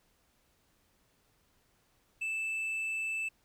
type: tone with tanh clipping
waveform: sine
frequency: 2637 Hz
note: E7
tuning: in tune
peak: -33 dBFS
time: 2.21-3.29 s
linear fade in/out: 10 ms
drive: 4 dB
effects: pink hiss -71 dBFS RMS until 3.44 s